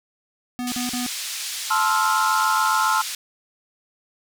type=tone bursts; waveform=square; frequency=246.9 Hz; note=B3; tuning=in tune; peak=-26 dBFS; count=3; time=0.59-1.064 s; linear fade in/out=0 ms; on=130 ms; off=42 ms
type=band-pass noise; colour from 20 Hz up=pink; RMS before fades=-30 dBFS; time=0.67-3.15 s; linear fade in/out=2 ms; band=3300 to 10000 Hz; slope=12 dB/octave
type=chord; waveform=sine; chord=F major seventh; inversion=first; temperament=just; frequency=873.1 / 1047.7 / 1309.6 / 1396.9 Hz; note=A5 / C6 / E6 / F6; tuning=-14 / +2 / -12 / 0 cents; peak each=-23 dBFS; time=1.7-3.02 s; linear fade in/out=10 ms
effects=none